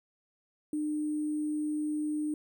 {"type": "tone with sample-and-hold", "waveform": "sine", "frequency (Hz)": 302, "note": "D4", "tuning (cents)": 48, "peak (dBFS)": -29, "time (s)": [0.73, 2.34], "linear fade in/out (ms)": 2, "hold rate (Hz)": 8820, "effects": []}